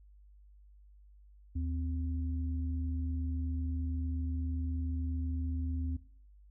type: tone pair together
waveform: sine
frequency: 77.3 / 260.3 Hz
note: D#2 / C4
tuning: -11 / -9 cents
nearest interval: octave + major sixth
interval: 2102 cents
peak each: -32 / -40 dBFS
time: 1.55-5.97 s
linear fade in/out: 10 ms
effects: noise-tail reverb RT60 0.5 s tail -17 dB re dry + added 50 Hz sine -55 dBFS peak until 6.5 s